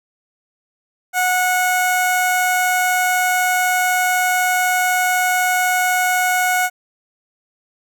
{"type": "tone with notch filter", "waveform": "15% pulse", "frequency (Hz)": 732, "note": "F#5", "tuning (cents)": -19, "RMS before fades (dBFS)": -17, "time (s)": [1.13, 6.7], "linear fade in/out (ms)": 50, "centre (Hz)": 3300, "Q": 1.4, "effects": []}